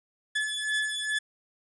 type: beating tone pair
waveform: 30% pulse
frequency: 1720 / 1722.4 Hz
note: A6 / A6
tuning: -40 / -37 cents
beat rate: 2.4 Hz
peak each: -28 dBFS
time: 0.35-1.19 s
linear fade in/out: 10 ms
effects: resampled to 24000 Hz